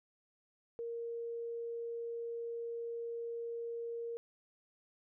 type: tone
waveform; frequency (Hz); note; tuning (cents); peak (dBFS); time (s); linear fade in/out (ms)
sine; 466.2; A#4; 0; -38; 0.79-4.17; 0
effects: none